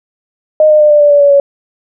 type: tone with pitch steps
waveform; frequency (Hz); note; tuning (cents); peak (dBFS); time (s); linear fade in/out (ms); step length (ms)
sine; 617 / 608.9 / 600.8 / 592.9 / 585.1 / 577.3 / 569.7 / 562.2; D#5 / D#5 / D5 / D5 / D5 / D5 / C#5 / C#5; -15 / -38 / +39 / +16 / -7 / -30 / +47 / +24; -3; 0.6-1.4; 2; 100
effects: none